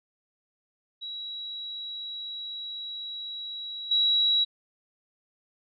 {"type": "tone with level steps", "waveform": "sine", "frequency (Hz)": 3884, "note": "B7", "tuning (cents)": -30, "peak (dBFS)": [-34, -20], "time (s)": [1.01, 4.45], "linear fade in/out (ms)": 20, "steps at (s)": 3.91, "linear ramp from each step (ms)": 5, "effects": []}